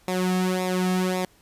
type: tone with flanger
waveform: sawtooth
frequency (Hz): 183.9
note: F#3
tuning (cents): -10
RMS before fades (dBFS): -24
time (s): 0.08-1.25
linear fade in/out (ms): 0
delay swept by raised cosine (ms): 0.65 to 2.05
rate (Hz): 1.8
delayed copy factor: -0.75
effects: pink hiss -58 dBFS RMS until 1.41 s + resampled to 32000 Hz